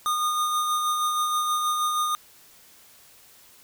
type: tone with tremolo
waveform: square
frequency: 1225 Hz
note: D#6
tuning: 27 cents flat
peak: -22 dBFS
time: 0.06-2.15 s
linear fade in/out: 0 ms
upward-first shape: sine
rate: 6.3 Hz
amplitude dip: 30%
effects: white hiss -53 dBFS RMS until 3.63 s